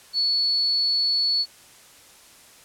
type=tone; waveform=sine; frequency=4420 Hz; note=C#8; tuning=6 cents flat; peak=-19 dBFS; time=0.13-1.46 s; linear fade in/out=50 ms; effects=white hiss -50 dBFS RMS until 2.64 s + low-pass 11000 Hz 12 dB/octave